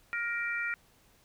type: harmonic tone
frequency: 469.9 Hz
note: A#4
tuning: 14 cents sharp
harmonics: 3 / 4 / 5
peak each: -34 / -35 / -36 dBFS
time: 0.13-0.74 s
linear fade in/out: 0 ms
effects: pink hiss -64 dBFS RMS until 1.24 s